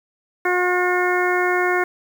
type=harmonic tone; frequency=360 Hz; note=F#4; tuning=47 cents flat; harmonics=1 / 2 / 3 / 4 / 5 / 6; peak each=-20 / -24 / -26 / -24 / -25 / -26 dBFS; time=0.45-1.84 s; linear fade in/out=5 ms; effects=7-bit